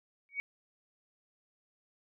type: tone with exponential growth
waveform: sine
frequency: 2245 Hz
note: C#7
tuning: 21 cents sharp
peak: -28 dBFS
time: 0.29-0.4 s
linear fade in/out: 0 ms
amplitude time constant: 23 ms
effects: none

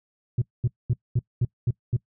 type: tone bursts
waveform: sine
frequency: 121.4 Hz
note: B2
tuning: 29 cents flat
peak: -16 dBFS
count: 7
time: 0.38-1.966 s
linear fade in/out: 5 ms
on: 38 ms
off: 220 ms
effects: noise-tail reverb RT60 0.1 s tail -23 dB re dry + tanh soft clip ceiling -17 dBFS

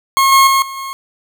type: tone with level steps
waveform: 40% pulse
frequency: 1083 Hz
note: C#6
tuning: 41 cents flat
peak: -8 / -5 / -9 / -24 / -22 dBFS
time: 0.17-0.93 s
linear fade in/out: 0 ms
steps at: 0.32 / 0.47 / 0.62 / 0.77 s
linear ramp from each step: 2 ms
effects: none

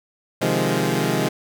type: chord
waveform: 15% pulse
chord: F minor seventh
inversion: second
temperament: equal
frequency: 130.81 / 155.56 / 174.61 / 207.7 Hz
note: C3 / Eb3 / F3 / Ab3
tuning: 0 / 0 / 0 / 0 cents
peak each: -18 dBFS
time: 0.41-1.29 s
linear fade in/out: 10 ms
effects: none

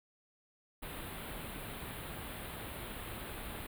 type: band-stop noise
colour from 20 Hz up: pink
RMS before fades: -44 dBFS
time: 0.82-3.67 s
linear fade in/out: 10 ms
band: 3900 to 9000 Hz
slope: 48 dB/octave
effects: none

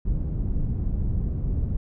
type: low-pass noise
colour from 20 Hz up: pink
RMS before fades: -25 dBFS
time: 0.05-1.77 s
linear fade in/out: 5 ms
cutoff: 150 Hz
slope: 12 dB/octave
effects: none

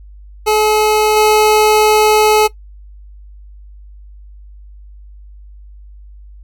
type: tone with level steps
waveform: 25% pulse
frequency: 428.1 Hz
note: A4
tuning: 47 cents flat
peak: -6 / -4 dBFS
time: 0.46-2.48 s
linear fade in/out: 20 ms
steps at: 1.16 s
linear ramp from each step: 10 ms
effects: noise-tail reverb RT60 0.1 s tail -19 dB re dry + added 50 Hz sine -34 dBFS peak until 6.43 s

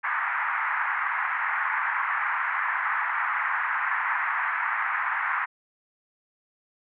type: band-pass noise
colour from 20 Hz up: white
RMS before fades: -27 dBFS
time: 0.03-5.46 s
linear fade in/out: 20 ms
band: 880 to 2000 Hz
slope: 48 dB/octave
effects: none

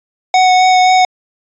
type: tone with vibrato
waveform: square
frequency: 740 Hz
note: F#5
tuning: in tune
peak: -7 dBFS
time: 0.34-1.05 s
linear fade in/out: 2 ms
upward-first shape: sine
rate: 3.8 Hz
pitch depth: 11 cents each way
effects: resampled to 16000 Hz

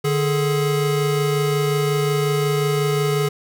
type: tone pair together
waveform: square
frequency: 148.95 / 421.3 Hz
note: D3 / G#4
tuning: +25 / +25 cents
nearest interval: octave + tritone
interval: 1800 cents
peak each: -21 dBFS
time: 0.04-3.29 s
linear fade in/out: 10 ms
effects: none

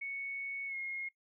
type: tone with pitch glide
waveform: sine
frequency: 2217 to 2150 Hz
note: C#7 to C7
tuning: 0 to +47 cents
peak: -37 dBFS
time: 0.01-1.09 s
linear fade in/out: 10 ms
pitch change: -53 cents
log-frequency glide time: 0.67-0.76 s
effects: noise-tail reverb RT60 0.1 s tail -20 dB re dry

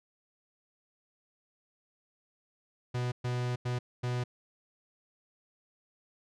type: tone bursts at uneven times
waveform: 45% pulse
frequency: 123.47 Hz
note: B2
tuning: in tune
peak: -30 dBFS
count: 4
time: 2.94-3.12 / 3.24-3.56 / 3.65-3.79 / 4.03-4.24 s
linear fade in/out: 10 ms
effects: low-pass 6000 Hz 12 dB/octave

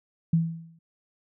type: tone with exponential decay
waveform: sine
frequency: 164.81 Hz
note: E3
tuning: in tune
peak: -16 dBFS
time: 0.33-0.79 s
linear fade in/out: 5 ms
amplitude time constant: 99 ms
effects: none

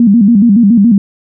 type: tone with vibrato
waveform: sine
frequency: 216.9 Hz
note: A3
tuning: 25 cents flat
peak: -3 dBFS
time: 0-0.98 s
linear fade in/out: 2 ms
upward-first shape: square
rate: 7.1 Hz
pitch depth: 150 cents each way
effects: none

